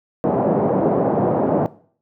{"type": "band-pass noise", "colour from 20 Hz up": "white", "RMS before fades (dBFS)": -18, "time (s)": [0.24, 1.66], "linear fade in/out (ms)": 0, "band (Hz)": [130, 690], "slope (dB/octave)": 24, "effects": ["noise-tail reverb RT60 0.5 s tail -19 dB re dry"]}